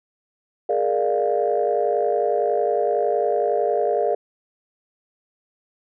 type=chord; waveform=sine; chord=Bb dominant seventh; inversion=third; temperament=equal with one note detuned; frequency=415.3 / 466.2 / 594.5 / 698.5 Hz; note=Ab4 / Bb4 / D5 / F5; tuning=0 / 0 / +21 / 0 cents; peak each=-23 dBFS; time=0.69-4.15 s; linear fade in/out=5 ms; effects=tanh soft clip ceiling -9 dBFS